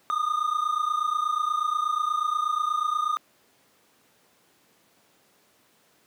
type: tone pair together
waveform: triangle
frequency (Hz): 1210 / 1238.3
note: D#6 / D#6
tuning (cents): -49 / -9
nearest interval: unison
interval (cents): 40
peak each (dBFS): -24 / -25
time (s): 0.1-3.17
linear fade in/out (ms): 0
effects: pink hiss -62 dBFS RMS until 6.06 s + high-pass 200 Hz 12 dB/octave